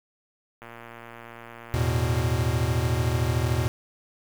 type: click train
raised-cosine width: 0.5 ms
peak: -27 dBFS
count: 189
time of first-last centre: 0.62-2.227 s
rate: 117 Hz
type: chord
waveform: square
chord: E suspended fourth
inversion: none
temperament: equal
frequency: 82.41 / 110 / 123.47 Hz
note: E2 / A2 / B2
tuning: 0 / 0 / 0 cents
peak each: -28 / -28 / -26 dBFS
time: 1.74-3.68 s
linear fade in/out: 0 ms
effects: 8-bit